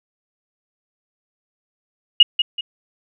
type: tone with echo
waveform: sine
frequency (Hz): 2872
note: F7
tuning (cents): +48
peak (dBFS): -4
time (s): 2.2-2.23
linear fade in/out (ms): 5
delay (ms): 190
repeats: 2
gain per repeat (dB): -9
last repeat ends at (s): 2.61
effects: none